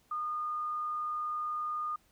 sine tone, 1222 Hz, D#6, 32 cents flat, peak -32 dBFS, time 0.11-1.96 s, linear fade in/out 5 ms, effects pink hiss -68 dBFS RMS until 2.11 s

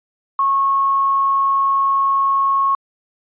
sine tone with quantisation, 1095 Hz, C#6, 22 cents flat, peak -13 dBFS, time 0.39-2.75 s, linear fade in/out 2 ms, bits 7, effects resampled to 8000 Hz

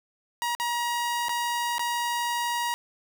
sawtooth tone with dropouts, 952 Hz, A#5, 36 cents sharp, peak -22 dBFS, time 0.42-2.74 s, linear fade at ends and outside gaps 0 ms, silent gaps 0.55-0.599 / 1.284-1.293 / 1.782-1.794 s, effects none

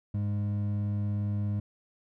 triangle tone pair together, 102.75 / 205.5 Hz, G#2 / G#3, -18 / -18 cents, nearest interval octave, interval 1200 cents, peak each -26 / -33 dBFS, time 0.14-1.6 s, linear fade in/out 5 ms, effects none

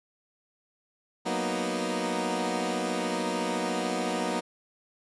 15% pulse chord, B major seventh, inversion second, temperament equal, 185 / 233.1 / 246.9 / 311.1 Hz, F#3 / A#3 / B3 / D#4, 0 / 0 / 0 / 0 cents, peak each -27 dBFS, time 1.25-4.41 s, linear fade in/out 20 ms, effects resampled to 24000 Hz

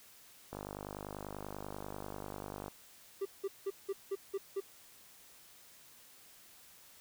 click train, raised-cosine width 1 ms, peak -28 dBFS, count 109, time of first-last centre 0.53-2.681 s, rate 50.2 Hz
triangle tone bursts, 392 Hz, G4, in tune, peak -31 dBFS, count 7, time 3.21-4.605 s, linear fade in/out 10 ms, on 45 ms, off 180 ms
effects white hiss -59 dBFS RMS until 7 s

